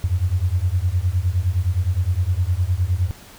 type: beating tone pair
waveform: sine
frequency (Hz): 85.4 / 95.1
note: F2 / F#2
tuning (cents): -38 / +48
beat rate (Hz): 9.7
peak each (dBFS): -20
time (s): 0.04-3.11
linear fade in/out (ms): 0
effects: pink hiss -44 dBFS RMS until 3.38 s